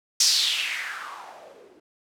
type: noise with low-pass filter sweep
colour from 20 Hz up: violet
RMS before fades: -27 dBFS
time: 0.2-1.8 s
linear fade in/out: 5 ms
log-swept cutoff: 5800 to 320 Hz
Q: 4.1
effects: none